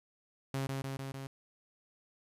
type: tone with echo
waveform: sawtooth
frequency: 135.4 Hz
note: C#3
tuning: 40 cents flat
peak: -29 dBFS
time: 0.54-0.67 s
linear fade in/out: 2 ms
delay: 150 ms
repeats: 4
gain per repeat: -2 dB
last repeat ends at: 1.27 s
effects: resampled to 32000 Hz + 11-bit